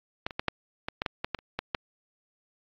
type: clicks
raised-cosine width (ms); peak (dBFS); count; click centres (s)
0.3; -14 / -23 / -12 / -9 / -15 / -12 / -12 / -13 / -12 / -30 / -13 / -10; 12; 0.265 / 0.308 / 0.395 / 0.483 / 0.885 / 1.019 / 1.062 / 1.245 / 1.347 / 1.389 / 1.59 / 1.748
effects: low-pass 5000 Hz 12 dB/octave + AAC 48 kbps